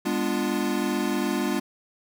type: chord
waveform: square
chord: G# diminished seventh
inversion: none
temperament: equal with one note detuned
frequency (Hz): 204.1 / 246.9 / 293.7 / 349.2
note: G#3 / B3 / D4 / F4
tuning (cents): -30 / 0 / 0 / 0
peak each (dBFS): -30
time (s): 0.05-1.6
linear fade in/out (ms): 10
effects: none